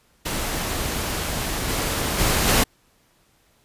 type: noise with level steps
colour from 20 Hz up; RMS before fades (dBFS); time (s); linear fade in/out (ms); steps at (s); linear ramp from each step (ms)
pink; -26 / -24 / -20 / -17; 0.25-2.64; 10; 1.68 / 2.18 / 2.47; 10
effects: pink hiss -61 dBFS RMS until 3.64 s + resampled to 32000 Hz